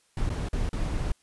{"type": "noise with dropouts", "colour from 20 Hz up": "brown", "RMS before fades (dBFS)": -28, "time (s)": [0.17, 1.12], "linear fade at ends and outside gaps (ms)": 2, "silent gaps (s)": [[0.293, 0.301], [0.487, 0.53], [0.692, 0.73]], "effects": ["white hiss -66 dBFS RMS until 1.22 s", "resampled to 24000 Hz"]}